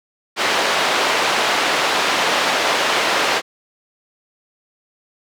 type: band-pass noise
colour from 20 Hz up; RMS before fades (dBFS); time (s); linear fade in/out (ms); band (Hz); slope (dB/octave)
pink; -18; 0.36-3.42; 50; 540 to 4300; 12
effects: none